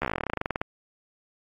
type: slowing click train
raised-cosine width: 0.5 ms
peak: -12 dBFS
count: 21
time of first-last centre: 0.02-0.615 s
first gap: 13 ms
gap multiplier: 1.08
effects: AAC 32 kbps